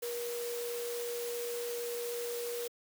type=tone in noise; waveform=sine; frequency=476.9 Hz; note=A#4; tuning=39 cents sharp; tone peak=-35 dBFS; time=0.02-2.68 s; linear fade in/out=10 ms; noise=white; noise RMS=-43 dBFS; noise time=0.02-2.68 s; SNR=+5 dB; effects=high-pass 300 Hz 12 dB/octave